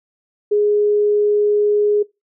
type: tone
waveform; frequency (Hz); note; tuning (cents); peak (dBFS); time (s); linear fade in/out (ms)
sine; 415.8; G#4; +2; -12; 0.51-2.03; 10
effects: noise-tail reverb RT60 0.2 s tail -21 dB re dry